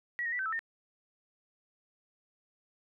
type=tone with pitch steps; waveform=sine; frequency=1924 / 1856 / 1964 / 1540 / 1312 / 1823 Hz; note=B6 / A#6 / B6 / G6 / E6 / A#6; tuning=-46 / -8 / -10 / -31 / -9 / -39 cents; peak=-31 dBFS; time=0.19-0.592 s; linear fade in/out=0 ms; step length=67 ms; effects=none